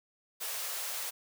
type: high-pass noise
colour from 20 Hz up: white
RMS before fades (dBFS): -37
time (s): 0.4-1.11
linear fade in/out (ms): 20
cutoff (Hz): 450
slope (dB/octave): 48
effects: none